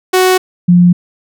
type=tone pair in turn; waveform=sawtooth / sine; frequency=370.8 / 176.52 Hz; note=F#4 / F3; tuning=+4 / +19 cents; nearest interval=octave + minor second; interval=1285 cents; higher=first; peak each=-3 dBFS; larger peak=neither; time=0.13-0.38 / 0.68-0.93 s; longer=neither; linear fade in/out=10 ms; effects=none